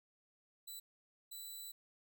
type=tone bursts at uneven times; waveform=10% pulse; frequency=3977 Hz; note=B7; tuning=11 cents sharp; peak=-39 dBFS; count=2; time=0.67-0.8 / 1.31-1.72 s; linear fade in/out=10 ms; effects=none